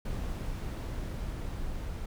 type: noise with level ramp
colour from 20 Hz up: brown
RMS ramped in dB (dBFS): -34 to -37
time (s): 0.05-2.06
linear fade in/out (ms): 5
effects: none